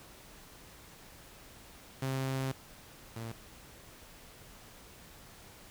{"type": "tone pair in turn", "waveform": "sawtooth", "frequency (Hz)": [133.1, 113.85], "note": ["C3", "A#2"], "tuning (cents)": [30, -40], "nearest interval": "minor third", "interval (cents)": 270, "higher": "first", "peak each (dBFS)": [-28, -35], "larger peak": "first", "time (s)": [[2.02, 2.52], [3.16, 3.32]], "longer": "first", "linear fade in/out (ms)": 5, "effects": ["pink hiss -54 dBFS RMS until 5.7 s"]}